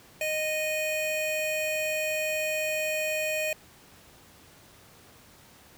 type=tone pair together; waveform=square; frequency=619.2 / 2479 Hz; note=D#5 / D#7; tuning=-9 / -7 cents; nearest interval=2 octaves; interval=2402 cents; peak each=-30 / -31 dBFS; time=0.21-3.53 s; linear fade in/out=2 ms; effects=pink hiss -54 dBFS RMS until 5.77 s + high-pass 60 Hz 12 dB/octave